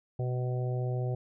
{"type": "harmonic tone", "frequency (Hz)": 125.4, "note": "B2", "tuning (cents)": 27, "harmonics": [1, 3, 4, 5, 6], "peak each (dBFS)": [-29, -39, -41, -43, -45], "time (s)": [0.19, 1.15], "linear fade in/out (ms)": 5, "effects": []}